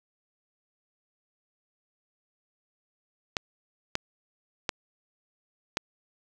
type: clicks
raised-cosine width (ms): 0.2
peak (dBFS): -9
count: 4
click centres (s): 3.368 / 3.954 / 4.692 / 5.771
effects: none